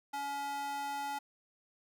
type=tone with high-pass filter; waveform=square; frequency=282.2 Hz; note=C#4; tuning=31 cents sharp; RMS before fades=-38 dBFS; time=0.13-1.19 s; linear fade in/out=10 ms; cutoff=740 Hz; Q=3; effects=none